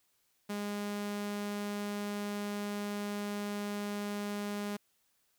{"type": "tone", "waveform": "sawtooth", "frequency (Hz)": 205.2, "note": "G#3", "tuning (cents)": -21, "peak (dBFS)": -31, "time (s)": [0.49, 4.77], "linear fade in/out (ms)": 10, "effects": ["white hiss -74 dBFS RMS until 5.38 s"]}